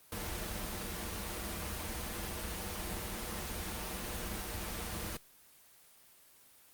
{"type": "noise with comb filter", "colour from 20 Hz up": "pink", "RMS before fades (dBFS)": -39, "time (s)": [0.12, 5.17], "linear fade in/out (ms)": 2, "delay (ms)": 7.3, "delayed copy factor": -1, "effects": ["white hiss -61 dBFS RMS until 6.73 s", "Opus 24 kbps"]}